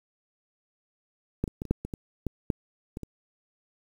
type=clicks; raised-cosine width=3 ms; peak=-13 / -22 / -19 / -27 / -10 / -21 / -21 / -16 / -12 / -22 / -24 dBFS; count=11; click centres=1.44 / 1.478 / 1.619 / 1.653 / 1.71 / 1.85 / 1.938 / 2.267 / 2.502 / 2.971 / 3.033 s; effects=8-bit